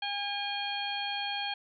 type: harmonic tone with a mistuned harmonic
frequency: 810 Hz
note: G#5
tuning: 43 cents flat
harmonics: 1 / 2 / 3 / 4 / 5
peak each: -36 / -40 / -39 / -36 / -41 dBFS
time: 0.02-1.54 s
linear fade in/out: 5 ms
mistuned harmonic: 5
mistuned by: +110 cents
effects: none